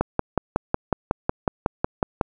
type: click train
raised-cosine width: 1 ms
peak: -5 dBFS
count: 13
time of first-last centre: 0.01-2.212 s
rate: 5.45 Hz
effects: none